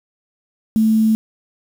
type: tone with quantisation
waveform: sine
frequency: 220 Hz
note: A3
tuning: in tune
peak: -11 dBFS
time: 0.76-1.15 s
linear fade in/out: 0 ms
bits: 6
effects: none